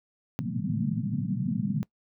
white band-pass noise, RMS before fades -29 dBFS, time 0.39-1.83 s, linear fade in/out 0 ms, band 110 to 240 Hz, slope 96 dB/octave, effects noise-tail reverb RT60 0.1 s tail -22 dB re dry

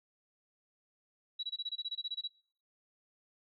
sine tone bursts, 3902 Hz, B7, 22 cents flat, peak -34 dBFS, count 14, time 1.39-2.278 s, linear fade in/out 10 ms, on 43 ms, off 22 ms, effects noise-tail reverb RT60 0.5 s tail -21 dB re dry

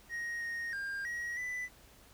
triangle tone with pitch steps, 1875 / 1862 / 1602 / 1900 / 1991 Hz, A#6 / A#6 / G6 / A#6 / B6, +10 / -2 / +37 / +33 / +14 cents, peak -34 dBFS, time 0.09-1.69 s, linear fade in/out 50 ms, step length 320 ms, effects added 58 Hz sine -65 dBFS peak until 2.13 s + pink hiss -60 dBFS RMS until 2.13 s

